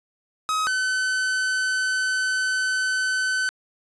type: tone pair in turn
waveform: 45% pulse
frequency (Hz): 1269 / 1517.8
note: D#6 / F#6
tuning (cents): +34 / +44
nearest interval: minor third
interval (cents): 310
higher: second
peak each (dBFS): -21 / -21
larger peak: neither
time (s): 0.49-0.67 / 0.67-3.49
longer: second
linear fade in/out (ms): 0
effects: resampled to 22050 Hz + 9-bit